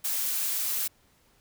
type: noise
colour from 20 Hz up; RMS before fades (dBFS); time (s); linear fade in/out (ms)
blue; -29; 0.04-0.88; 10
effects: pink hiss -64 dBFS RMS until 1.4 s